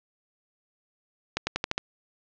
accelerating click train, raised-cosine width 0.2 ms, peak -8 dBFS, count 6, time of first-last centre 1.37-1.78 s, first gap 100 ms, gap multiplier 0.9, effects low-pass 5000 Hz 12 dB/octave

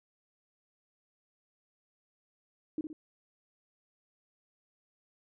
sine tone with echo, 310.5 Hz, D#4, 3 cents flat, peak -30 dBFS, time 2.78-2.81 s, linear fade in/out 2 ms, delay 60 ms, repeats 2, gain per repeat -6 dB, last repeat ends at 2.93 s, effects none

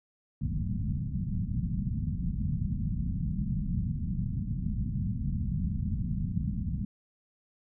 white low-pass noise, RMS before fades -31 dBFS, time 0.41-6.85 s, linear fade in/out 5 ms, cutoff 210 Hz, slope 48 dB/octave, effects none

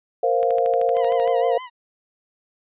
sine chord, Bb suspended second, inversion none, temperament just, 466.2 / 524.4 / 699.2 Hz, Bb4 / C5 / F5, 0 / +4 / +2 cents, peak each -21 dBFS, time 0.23-1.58 s, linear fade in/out 5 ms
click train, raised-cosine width 0.3 ms, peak -21 dBFS, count 12, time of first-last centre 0.43-1.276 s, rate 13 Hz
sawtooth tone with vibrato, 983 Hz, B5, 8 cents flat, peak -29 dBFS, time 0.94-1.7 s, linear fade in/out 50 ms, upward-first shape sine, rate 6.2 Hz, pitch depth 88 cents each way
effects resampled to 8000 Hz

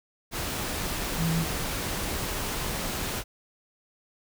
sine tone in noise, 164.3 Hz, E3, 5 cents flat, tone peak -24 dBFS, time 1.17-1.46 s, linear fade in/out 50 ms, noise pink, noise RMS -31 dBFS, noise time 0.31-3.24 s, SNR +4 dB, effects none

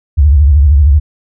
sine tone with vibrato, 72.1 Hz, D2, 31 cents flat, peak -3 dBFS, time 0.17-1 s, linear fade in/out 20 ms, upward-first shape sine, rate 13 Hz, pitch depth 170 cents each way, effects none

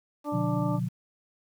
harmonic tone, 294.1 Hz, D4, 3 cents sharp, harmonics 1 / 2 / 3 / 4, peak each -31 / -34 / -36 / -37 dBFS, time 0.24-0.8 s, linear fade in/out 50 ms
sine chord, B diminished, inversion none, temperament equal with one note detuned, 123.47 / 146.83 / 179.11 Hz, B2 / D3 / F3, 0 / 0 / +44 cents, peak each -30 / -32 / -30 dBFS, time 0.32-0.89 s, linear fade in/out 20 ms
effects 9-bit

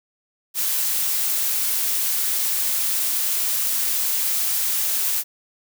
blue noise, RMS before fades -22 dBFS, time 0.54-5.24 s, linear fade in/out 50 ms, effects none

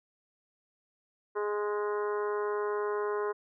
harmonic tone, 208 Hz, G#3, 3 cents sharp, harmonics 2 / 3 / 4 / 5 / 6 / 7 / 8 / 9, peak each -30 / -44 / -43 / -37 / -44 / -43 / -53 / -51 dBFS, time 1.35-3.33 s, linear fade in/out 20 ms, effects none

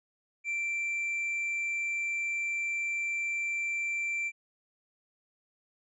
triangle tone, 2349 Hz, D7, in tune, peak -28 dBFS, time 0.44-4.32 s, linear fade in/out 50 ms, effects resampled to 24000 Hz

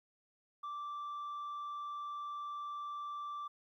sine tone, 1170 Hz, D6, 7 cents flat, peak -37 dBFS, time 0.63-3.48 s, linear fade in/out 10 ms, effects tanh soft clip ceiling -39 dBFS + 13-bit

